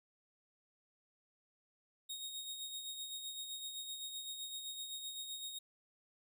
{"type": "tone with tremolo", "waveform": "sawtooth", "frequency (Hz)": 3737, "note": "A#7", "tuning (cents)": 4, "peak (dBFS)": -38, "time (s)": [2.09, 5.59], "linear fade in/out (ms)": 10, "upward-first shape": "sine", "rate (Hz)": 7.8, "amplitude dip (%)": 45, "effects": []}